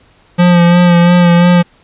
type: tone with vibrato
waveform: square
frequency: 174.61 Hz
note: F3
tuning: in tune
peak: -5 dBFS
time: 0.38-1.63 s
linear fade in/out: 20 ms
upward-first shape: sine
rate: 2.9 Hz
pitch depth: 27 cents each way
effects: pink hiss -48 dBFS RMS until 1.83 s + resampled to 8000 Hz